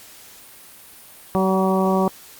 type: harmonic tone with a mistuned harmonic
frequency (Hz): 190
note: F#3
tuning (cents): +46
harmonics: 1 / 2 / 3 / 4 / 5 / 6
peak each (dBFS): -19 / -22 / -24 / -25 / -26 / -27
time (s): 1.35-2.08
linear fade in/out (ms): 0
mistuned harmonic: 4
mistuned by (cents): -15
effects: white hiss -44 dBFS RMS until 2.39 s + Opus 48 kbps